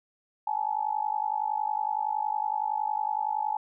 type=tone with amplitude modulation; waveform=sine; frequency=855 Hz; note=A5; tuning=50 cents flat; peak=-22 dBFS; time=0.47-3.57 s; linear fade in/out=5 ms; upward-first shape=sine; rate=50.8 Hz; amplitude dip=95%; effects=none